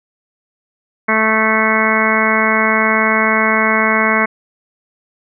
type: harmonic tone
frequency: 219.1 Hz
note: A3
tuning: 7 cents flat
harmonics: 1 / 2 / 3 / 4 / 5 / 6 / 7 / 8 / 9 / 10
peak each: -19 / -22 / -21 / -24 / -18 / -23 / -20 / -24 / -19 / -18 dBFS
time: 1.08-4.26 s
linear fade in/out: 10 ms
effects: none